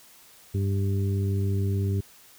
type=harmonic tone; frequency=98.5 Hz; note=G2; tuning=9 cents sharp; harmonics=1 / 2 / 3 / 4; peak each=-23 / -33 / -38 / -35 dBFS; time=0.54-2.01 s; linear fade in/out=10 ms; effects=white hiss -53 dBFS RMS until 2.38 s